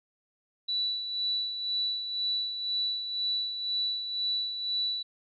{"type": "tone with tremolo", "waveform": "sine", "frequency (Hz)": 3951, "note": "B7", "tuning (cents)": 0, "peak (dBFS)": -26, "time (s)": [0.68, 5.03], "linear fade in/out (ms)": 10, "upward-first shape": "sine", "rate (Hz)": 2, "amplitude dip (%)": 55, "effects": []}